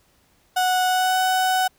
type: tone with pitch glide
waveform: 35% pulse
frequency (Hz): 737 to 746.9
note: F#5 to F#5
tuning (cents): -7 to +16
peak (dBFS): -16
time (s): 0.56-1.68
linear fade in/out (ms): 10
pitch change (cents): +23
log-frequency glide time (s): 0.87-1.17
effects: pink hiss -61 dBFS RMS until 1.78 s